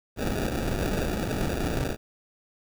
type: noise with sample-and-hold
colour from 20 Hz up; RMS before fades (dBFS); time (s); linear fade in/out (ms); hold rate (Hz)
pink; -28; 0.16-1.97; 50; 1050
effects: none